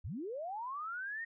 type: linear sweep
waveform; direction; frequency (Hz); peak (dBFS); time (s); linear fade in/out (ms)
sine; up; 58.27 to 1881; -38; 0.04-1.25; 10
effects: none